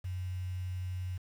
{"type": "tone with quantisation", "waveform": "sine", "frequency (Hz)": 91.2, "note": "F#2", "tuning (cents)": -24, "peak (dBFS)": -34, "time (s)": [0.04, 1.18], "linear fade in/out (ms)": 10, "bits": 9, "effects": []}